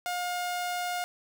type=tone; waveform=sawtooth; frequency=713 Hz; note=F5; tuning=36 cents sharp; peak=-26 dBFS; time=0.06-1.04 s; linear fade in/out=0 ms; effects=none